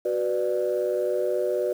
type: chord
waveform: sine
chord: B minor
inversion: second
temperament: just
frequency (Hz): 370.4 / 493.9 / 592.7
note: F#4 / B4 / D5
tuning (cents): +2 / 0 / +16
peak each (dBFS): -26 / -26 / -26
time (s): 0.05-1.73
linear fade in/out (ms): 5
effects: tanh soft clip ceiling -15 dBFS + 8-bit